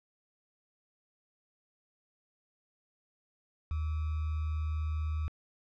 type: tone with sample-and-hold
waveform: sine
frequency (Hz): 77.78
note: D#2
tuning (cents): 0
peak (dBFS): -30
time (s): 3.71-5.28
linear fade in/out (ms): 0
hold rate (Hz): 1225
effects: low-pass 3000 Hz 12 dB/octave